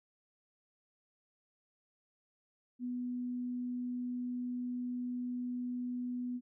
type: tone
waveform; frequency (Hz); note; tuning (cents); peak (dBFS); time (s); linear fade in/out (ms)
sine; 246.9; B3; 0; -35; 2.79-6.41; 50
effects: none